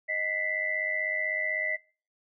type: tone cluster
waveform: sine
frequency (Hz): 624 / 1980 / 2076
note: D#5 / B6 / C7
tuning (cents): +5 / +4 / -14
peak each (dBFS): -36 / -29 / -34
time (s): 0.08-1.77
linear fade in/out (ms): 20
effects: noise-tail reverb RT60 0.4 s tail -24 dB re dry